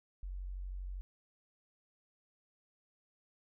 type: tone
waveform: sine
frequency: 46.25 Hz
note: F#1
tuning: in tune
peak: -39 dBFS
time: 0.23-1.01 s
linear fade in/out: 0 ms
effects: none